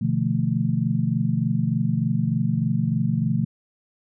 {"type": "chord", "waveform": "sine", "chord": "B half-diminished seventh", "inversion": "none", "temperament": "equal with one note detuned", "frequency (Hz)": [123.47, 146.83, 170.13, 220], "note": ["B2", "D3", "F3", "A3"], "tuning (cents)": [0, 0, -45, 0], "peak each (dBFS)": -25, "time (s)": [0.01, 3.45], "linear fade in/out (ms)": 10, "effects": []}